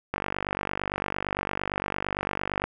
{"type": "click train", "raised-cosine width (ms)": 0.5, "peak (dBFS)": -12, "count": 123, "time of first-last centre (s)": [0.14, 2.64], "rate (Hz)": 48.8, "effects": []}